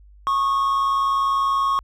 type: tone pair together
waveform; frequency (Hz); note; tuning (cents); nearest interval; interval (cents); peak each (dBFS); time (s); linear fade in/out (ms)
triangle; 1100 / 1219.9; C#6 / D#6; -14 / -35; major second; 179; -16 / -26; 0.27-1.79; 0
effects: added 50 Hz sine -45 dBFS peak until 1.83 s